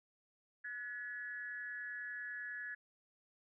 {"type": "tone with amplitude modulation", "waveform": "sine", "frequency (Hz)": 1702, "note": "G#6", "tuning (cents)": 42, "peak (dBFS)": -38, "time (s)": [0.64, 2.75], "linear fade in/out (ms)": 10, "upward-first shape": "sine", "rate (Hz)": 230, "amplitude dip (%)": 80, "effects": []}